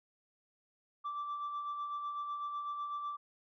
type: tone with tremolo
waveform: sine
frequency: 1168 Hz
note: D6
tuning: 10 cents flat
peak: -33 dBFS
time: 1.04-3.17 s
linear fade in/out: 20 ms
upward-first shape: sine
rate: 8 Hz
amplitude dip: 45%
effects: tanh soft clip ceiling -34 dBFS